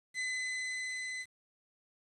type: tone with level ramp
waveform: 40% pulse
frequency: 2021 Hz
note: B6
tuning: 39 cents sharp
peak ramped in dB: -32 to -37 dBFS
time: 0.14-1.26 s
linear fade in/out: 50 ms
effects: resampled to 24000 Hz + 10-bit